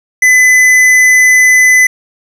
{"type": "tone with tanh clipping", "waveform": "triangle", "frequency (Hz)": 2011, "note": "B6", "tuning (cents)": 31, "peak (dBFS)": -5, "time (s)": [0.22, 1.87], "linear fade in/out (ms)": 5, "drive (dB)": 16, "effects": []}